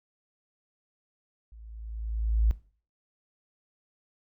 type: tone with level ramp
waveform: sine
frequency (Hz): 55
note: A1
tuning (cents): 0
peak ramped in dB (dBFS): -46 to -18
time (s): 1.52-2.51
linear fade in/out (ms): 0
effects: noise-tail reverb RT60 0.4 s tail -18 dB re dry